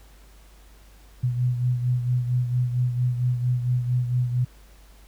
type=beating tone pair; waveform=sine; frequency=123.47 / 127.87 Hz; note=B2 / C3; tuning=0 / -39 cents; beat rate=4.4 Hz; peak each=-21 / -29 dBFS; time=1.23-4.45 s; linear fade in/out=10 ms; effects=added 50 Hz sine -48 dBFS peak until 5.07 s + pink hiss -56 dBFS RMS until 5.07 s